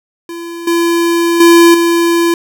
square tone with level steps, 339.1 Hz, E4, 49 cents sharp, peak -23 / -10 / -3 / -9 dBFS, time 0.29-2.34 s, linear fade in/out 2 ms, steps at 0.67 / 1.4 / 1.74 s, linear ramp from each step 5 ms, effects none

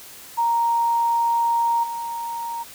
sine tone with level steps, 932.3 Hz, A#5, in tune, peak -17 / -26 dBFS, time 0.37-2.64 s, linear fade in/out 20 ms, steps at 1.83 s, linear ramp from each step 10 ms, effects white hiss -42 dBFS RMS until 2.74 s

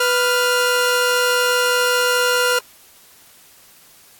sawtooth tone pair together, 495.3 / 1401 Hz, B4 / F6, +5 / +5 cents, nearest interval octave + tritone, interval 1800 cents, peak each -14 dBFS, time 0-2.59 s, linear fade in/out 5 ms, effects white hiss -48 dBFS RMS until 4.19 s + AAC 64 kbps

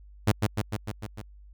sawtooth tone with echo, 106.4 Hz, G#2, 42 cents sharp, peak -14 dBFS, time 0.27-0.32 s, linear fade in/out 10 ms, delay 150 ms, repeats 6, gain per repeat -3 dB, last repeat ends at 1.22 s, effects added 50 Hz sine -47 dBFS peak until 1.53 s

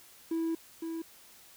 triangle tone pair in turn, 328.1 / 328.1 Hz, E4 / E4, -8 / -8 cents, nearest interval unison, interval 0 cents, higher neither, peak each -26 / -32 dBFS, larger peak first, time 0.31-0.55 / 0.82-1.02 s, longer first, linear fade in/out 5 ms, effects tanh soft clip ceiling -23 dBFS + white hiss -56 dBFS RMS until 1.56 s

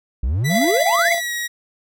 triangle exponential sweep, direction up, 54.1 to 2241 Hz, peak -15 dBFS, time 0.23-1.13 s, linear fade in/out 5 ms
sawtooth tone with pitch glide, 1975.5 to 1901.6 Hz, B6 to A#6, 0 to +34 cents, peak -19 dBFS, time 0.44-1.48 s, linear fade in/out 20 ms, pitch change -66 cents, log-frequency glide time 1.1-1.32 s
square tone with tremolo, 682 Hz, F5, 41 cents flat, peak -17 dBFS, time 0.49-1.21 s, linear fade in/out 50 ms, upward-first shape square, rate 16 Hz, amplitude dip 40%
effects none

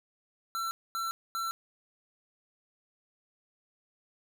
square tone bursts, 1346 Hz, E6, 36 cents sharp, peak -32 dBFS, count 3, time 0.55-1.51 s, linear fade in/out 0 ms, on 160 ms, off 240 ms, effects none

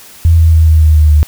sine tone with pitch steps, 82.7 / 81.42 / 80.16 / 78.92 / 77.7 / 76.5 / 75.31 Hz, E2 / E2 / E2 / D#2 / D#2 / D#2 / D2, +6 / -21 / -48 / +25 / -2 / -29 / +44 cents, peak -3 dBFS, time 0.25-1.23 s, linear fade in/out 0 ms, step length 140 ms, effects white hiss -36 dBFS RMS until 1.27 s

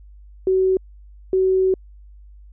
sine tone bursts at uneven times, 376.7 Hz, F#4, 31 cents sharp, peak -14 dBFS, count 2, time 0.47-0.77 / 1.33-1.74 s, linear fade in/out 2 ms, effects added 50 Hz sine -41 dBFS peak until 2.52 s

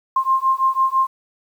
sine beating tone pair, 1056 / 1062 Hz, C6 / C6, +16 / +25 cents, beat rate 6 Hz, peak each -18 dBFS, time 0.16-1.07 s, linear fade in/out 5 ms, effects 8-bit

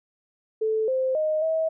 sine tone with pitch steps, 438.2 / 521 / 620 / 642 Hz, A4 / C5 / D#5 / E5, -7 / -7 / -6 / -46 cents, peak -21 dBFS, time 0.61-1.69 s, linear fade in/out 10 ms, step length 270 ms, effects none

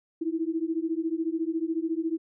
sine beating tone pair, 319 / 333 Hz, D#4 / E4, +43 / +18 cents, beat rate 14 Hz, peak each -29 dBFS, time 0.21-2.18 s, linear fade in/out 10 ms, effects none

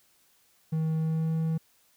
triangle tone with pitch glide, 159.1 to 161.13 Hz, D#3 to E3, +39 to -39 cents, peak -23 dBFS, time 0.72-1.58 s, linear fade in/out 10 ms, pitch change +22 cents, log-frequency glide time 0.97-1.33 s, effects white hiss -65 dBFS RMS until 1.96 s

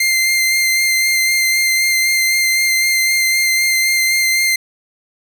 sawtooth tone with vibrato, 2093 Hz, C7, in tune, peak -9 dBFS, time 0-4.56 s, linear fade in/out 5 ms, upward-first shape sine, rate 3.9 Hz, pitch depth 14 cents each way, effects none

